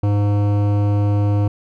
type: tone with hard clipping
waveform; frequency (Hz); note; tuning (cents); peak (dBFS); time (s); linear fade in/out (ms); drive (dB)
sine; 102.5; G#2; -22; -16; 0.03-1.48; 5; 15
effects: none